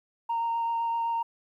sine tone with vibrato, 925 Hz, A#5, 14 cents flat, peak -24 dBFS, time 0.29-1.23 s, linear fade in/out 10 ms, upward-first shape sine, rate 7.8 Hz, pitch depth 10 cents each way, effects tanh soft clip ceiling -23 dBFS + 11-bit

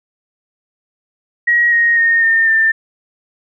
sine tone with pitch steps, 1900 / 1871.7 / 1843.8 / 1816.3 / 1789.2 Hz, A#6 / A#6 / A#6 / A#6 / A6, +33 / +7 / -19 / -45 / +28 cents, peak -9 dBFS, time 1.47-2.72 s, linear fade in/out 10 ms, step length 250 ms, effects none

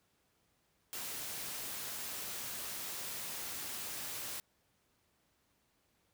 white noise, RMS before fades -42 dBFS, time 0.93-4.4 s, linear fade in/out 0 ms, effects pink hiss -75 dBFS RMS until 6.13 s + high-pass 60 Hz 12 dB/octave

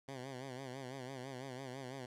10% pulse tone with vibrato, 130.81 Hz, C3, in tune, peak -36 dBFS, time 0.08-2.06 s, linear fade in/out 5 ms, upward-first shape sine, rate 6 Hz, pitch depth 92 cents each way, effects low-pass 9000 Hz 12 dB/octave

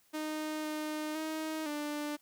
sawtooth tone with pitch steps, 308.6 / 306.4 / 314.4 / 295.8 Hz, D#4 / D#4 / D#4 / D4, -14 / -27 / +18 / +13 cents, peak -31 dBFS, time 0.13-2.17 s, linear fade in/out 20 ms, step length 510 ms, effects white hiss -68 dBFS RMS until 2.21 s

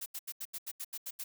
blue noise bursts, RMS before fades -40 dBFS, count 10, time 0.01-1.24 s, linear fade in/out 10 ms, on 51 ms, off 80 ms, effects none

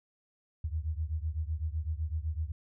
sine beating tone pair, 75.8 / 83.7 Hz, D#2 / E2, -45 / +27 cents, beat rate 7.9 Hz, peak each -33 / -35 dBFS, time 0.64-2.52 s, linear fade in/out 5 ms, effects none

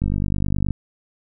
click train, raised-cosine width 5 ms, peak -10 dBFS, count 35, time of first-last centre 0.02-0.707 s, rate 49.5 Hz, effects none

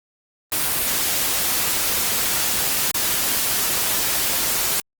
white noise with dropouts, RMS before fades -21 dBFS, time 0.52-4.8 s, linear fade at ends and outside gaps 1 ms, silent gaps 2.913-2.944 s, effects Opus 32 kbps

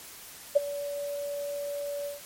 sine tone with ADSR envelope, 574 Hz, D5, 40 cents flat, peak -14 dBFS, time 0.55-2.21 s, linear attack 16 ms, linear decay 17 ms, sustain -17 dB, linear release 150 ms, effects white hiss -46 dBFS RMS until 2.25 s + MP3 64 kbps

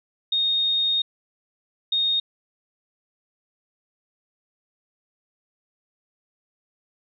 sine tone bursts at uneven times, 3705 Hz, A#7, 11 cents flat, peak -19 dBFS, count 2, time 0.32-1.02 / 1.92-2.2 s, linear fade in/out 5 ms, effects none

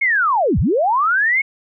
sine linear two-way sweep, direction down then up, 2217 to 49.05 to 2217 Hz, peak -13 dBFS, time 0.01-1.42 s, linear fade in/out 10 ms, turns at 0.59 s, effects none

